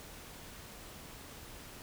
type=silence; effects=pink hiss -50 dBFS RMS until 1.82 s